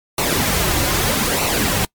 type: noise with flanger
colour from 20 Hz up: pink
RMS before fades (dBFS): -18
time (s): 0.18-1.85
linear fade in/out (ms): 2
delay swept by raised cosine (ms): 0.59 to 4.69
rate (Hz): 0.8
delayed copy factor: -0.6
effects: noise-tail reverb RT60 0.1 s tail -25 dB re dry + MP3 96 kbps